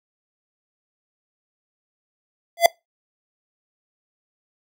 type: tone with exponential growth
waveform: square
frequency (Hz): 680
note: F5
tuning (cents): -46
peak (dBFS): -6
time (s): 2.57-2.66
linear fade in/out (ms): 2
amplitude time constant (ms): 18
effects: noise-tail reverb RT60 0.2 s tail -23 dB re dry